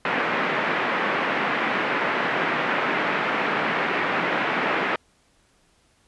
white band-pass noise, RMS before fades -24 dBFS, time 0.05-4.96 s, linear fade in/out 2 ms, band 170 to 2200 Hz, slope 24 dB/octave, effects pink hiss -62 dBFS RMS until 6.07 s + resampled to 24000 Hz

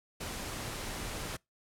pink noise, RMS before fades -39 dBFS, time 0.2-1.37 s, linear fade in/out 10 ms, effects noise-tail reverb RT60 0.2 s tail -25 dB re dry + low-pass 12000 Hz 12 dB/octave

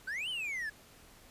triangle exponential two-way sweep, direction up then down, 1480 to 3136 to 1669 Hz, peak -33 dBFS, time 0.07-0.7 s, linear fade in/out 10 ms, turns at 0.29 s, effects pink hiss -58 dBFS RMS until 1.3 s + resampled to 32000 Hz

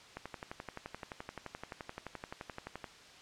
click train, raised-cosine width 0.5 ms, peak -26 dBFS, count 32, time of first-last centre 0.17-2.842 s, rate 11.6 Hz, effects white hiss -55 dBFS RMS until 3.21 s + low-pass 5000 Hz 12 dB/octave

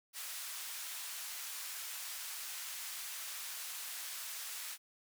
white band-pass noise, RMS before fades -44 dBFS, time 0.13-4.78 s, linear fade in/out 50 ms, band 1100 to 16000 Hz, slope 12 dB/octave, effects none

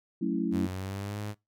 sine chord, F# minor seventh, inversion none, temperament equal, 185 / 220 / 277.2 / 329.6 Hz, F#3 / A3 / C#4 / E4, 0 / 0 / 0 / 0 cents, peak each -32 dBFS, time 0.21-0.67 s, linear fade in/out 10 ms
sawtooth tone with pitch glide, 92.5 to 104.43 Hz, F#2 to G#2, 0 to +10 cents, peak -30 dBFS, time 0.51-1.35 s, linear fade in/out 50 ms, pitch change +210 cents, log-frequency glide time 0.71-1.2 s
effects noise-tail reverb RT60 0.2 s tail -23 dB re dry

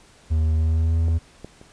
triangle tone with pitch glide, 79 to 81.83 Hz, D#2 to E2, +27 to -12 cents, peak -15 dBFS, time 0.3-1.19 s, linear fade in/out 20 ms, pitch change +61 cents, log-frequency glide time 0.54-0.96 s
clicks, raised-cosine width 2 ms, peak -22 / -21 / -30 dBFS, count 3, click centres 1.083 / 1.446 / 1.614 s
effects pink hiss -52 dBFS RMS until 1.72 s + resampled to 22050 Hz

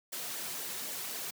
white noise with flanger, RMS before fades -39 dBFS, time 0.12-1.31 s, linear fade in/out 10 ms, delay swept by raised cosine 0.75 to 3.65 ms, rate 3.9 Hz, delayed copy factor -0.55, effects high-pass 150 Hz 12 dB/octave

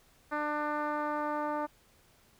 10% pulse tone with low-pass filter sweep, 298.3 Hz, D4, 27 cents sharp, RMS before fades -33 dBFS, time 0.31-1.67 s, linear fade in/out 20 ms, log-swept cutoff 1500 to 980 Hz, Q 1.5, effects pink hiss -64 dBFS RMS until 2.39 s

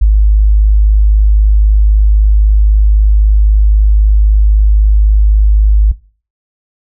sine tone, 51.91 Hz, G#1, in tune, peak -3 dBFS, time 0.01-5.92 s, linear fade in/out 10 ms, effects noise-tail reverb RT60 0.4 s tail -20 dB re dry

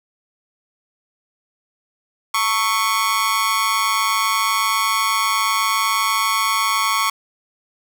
sawtooth tone with amplitude modulation, 1108.7 Hz, C#6, in tune, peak -9 dBFS, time 2.34-7.1 s, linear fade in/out 5 ms, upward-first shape sine, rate 208 Hz, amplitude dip 85%, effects none

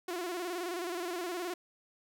sawtooth tone with vibrato, 352.5 Hz, F4, 16 cents sharp, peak -31 dBFS, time 0.08-1.54 s, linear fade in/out 5 ms, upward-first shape square, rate 19 Hz, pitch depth 68 cents each way, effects none

